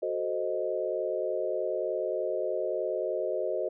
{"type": "chord", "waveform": "sine", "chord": "F# diminished seventh", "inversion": "none", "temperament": "equal", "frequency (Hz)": [370, 440, 523.3, 622.3], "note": ["F#4", "A4", "C5", "Eb5"], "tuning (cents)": [0, 0, 0, 0], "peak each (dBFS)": [-34, -35, -33, -32], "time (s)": [0.02, 3.69], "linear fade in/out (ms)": 10, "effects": []}